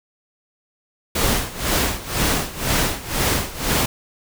pink noise with tremolo, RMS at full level -18 dBFS, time 1.15-3.86 s, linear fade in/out 5 ms, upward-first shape sine, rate 2 Hz, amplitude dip 85%, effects none

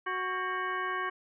harmonic tone with a mistuned harmonic, 370 Hz, F#4, in tune, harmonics 1 / 2 / 3 / 4 / 5 / 6 / 8, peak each -39 / -43 / -33 / -37 / -39 / -44 / -49 dBFS, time 0.06-1.1 s, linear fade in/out 10 ms, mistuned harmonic 4, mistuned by +130 cents, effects none

